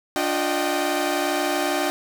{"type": "tone cluster", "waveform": "sawtooth", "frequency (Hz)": [292.3, 354.4, 617, 776], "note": ["D4", "F4", "D#5", "G5"], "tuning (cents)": [-8, 25, -15, -18], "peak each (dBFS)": -23, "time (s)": [0.16, 1.9], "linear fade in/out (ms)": 0, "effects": []}